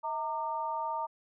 sine tone with amplitude modulation, 918 Hz, A#5, 27 cents flat, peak -27 dBFS, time 0.03-1.07 s, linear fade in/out 20 ms, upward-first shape sine, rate 277 Hz, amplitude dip 90%, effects none

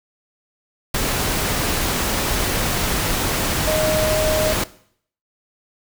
sine tone in noise, 622.3 Hz, D#5, in tune, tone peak -18 dBFS, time 3.67-4.53 s, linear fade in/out 5 ms, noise pink, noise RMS -21 dBFS, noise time 0.94-4.64 s, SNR 0 dB, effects noise-tail reverb RT60 0.6 s tail -18 dB re dry

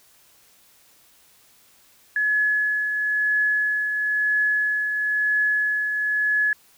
sine tone with tremolo, 1700 Hz, G#6, 40 cents sharp, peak -17 dBFS, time 2.16-6.53 s, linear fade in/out 2 ms, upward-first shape triangle, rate 1 Hz, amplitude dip 45%, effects white hiss -56 dBFS RMS until 6.77 s

